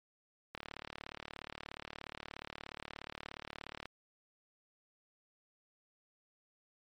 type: click train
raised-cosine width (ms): 0.3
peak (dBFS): -26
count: 123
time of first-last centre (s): 0.55-3.856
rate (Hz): 36.9
effects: MP3 64 kbps